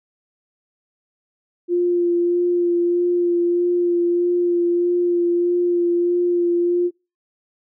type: tone with vibrato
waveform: sine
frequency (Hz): 349.2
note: F4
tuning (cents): 0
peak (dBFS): -15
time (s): 1.68-6.91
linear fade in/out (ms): 50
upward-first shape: sine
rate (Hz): 1.6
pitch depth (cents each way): 15
effects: noise-tail reverb RT60 0.3 s tail -25 dB re dry